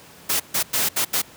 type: noise bursts at uneven times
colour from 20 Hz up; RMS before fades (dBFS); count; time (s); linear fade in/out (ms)
white; -21; 5; 0.29-0.4 / 0.54-0.63 / 0.73-0.89 / 0.96-1.05 / 1.13-1.22; 10
effects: pink hiss -46 dBFS RMS until 1.36 s + high-pass 100 Hz 12 dB/octave